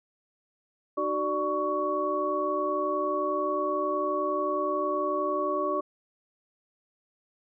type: tone cluster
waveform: sine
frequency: 305.2 / 376.3 / 590 / 1118 Hz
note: D#4 / F#4 / D5 / C#6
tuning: -33 / +29 / +8 / +14 cents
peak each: -34 / -32 / -30 / -29 dBFS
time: 0.97-5.81 s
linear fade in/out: 10 ms
effects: none